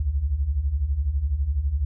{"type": "beating tone pair", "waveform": "sine", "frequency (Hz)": [61.8, 73.8], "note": ["B1", "D2"], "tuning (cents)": [2, 9], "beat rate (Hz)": 12, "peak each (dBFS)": [-27, -22], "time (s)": [0, 1.85], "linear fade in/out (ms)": 5, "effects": []}